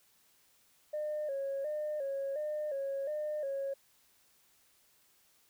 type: tone with vibrato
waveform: sine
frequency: 576 Hz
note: D5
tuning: 34 cents flat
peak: -32 dBFS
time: 0.93-3.74 s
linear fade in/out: 10 ms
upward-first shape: square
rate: 1.4 Hz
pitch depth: 83 cents each way
effects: tanh soft clip ceiling -30 dBFS + white hiss -68 dBFS RMS until 5.49 s